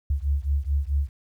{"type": "beating tone pair", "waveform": "sine", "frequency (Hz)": [68.7, 73.3], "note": ["C#2", "D2"], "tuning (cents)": [-15, -3], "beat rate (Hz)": 4.6, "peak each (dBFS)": [-24, -25], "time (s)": [0.1, 1.09], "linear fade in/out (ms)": 5, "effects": ["10-bit"]}